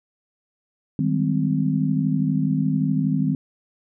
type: chord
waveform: sine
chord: Ab major seventh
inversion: second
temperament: just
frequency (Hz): 155.74 / 194.67 / 207.7 / 259.6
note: Eb3 / G3 / Ab3 / C4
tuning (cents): +2 / -12 / 0 / -13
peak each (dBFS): -22 / -25 / -28 / -23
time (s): 0.99-3.35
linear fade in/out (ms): 2
effects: none